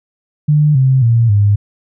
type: tone with pitch steps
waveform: sine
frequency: 149.8 / 131.92 / 116.18 / 102.32 Hz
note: D3 / C3 / A#2 / G#2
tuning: +35 / +15 / -5 / -25 cents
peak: -7 dBFS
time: 0.48-1.56 s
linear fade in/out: 10 ms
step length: 270 ms
effects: none